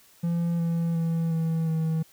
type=tone with pitch steps; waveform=triangle; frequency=170 / 167.56 / 165.16 / 162.79 / 160.46 Hz; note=F3 / E3 / E3 / E3 / E3; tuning=-46 / +29 / +4 / -21 / -46 cents; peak=-21 dBFS; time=0.23-2.03 s; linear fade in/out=10 ms; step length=360 ms; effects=white hiss -57 dBFS RMS until 2.12 s